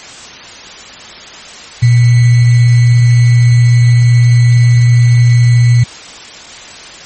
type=tone with sample-and-hold; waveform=sine; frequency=120 Hz; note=B2; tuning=49 cents flat; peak=-3 dBFS; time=1.82-5.84 s; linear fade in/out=10 ms; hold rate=2100 Hz; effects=white hiss -30 dBFS RMS until 7.05 s + MP3 32 kbps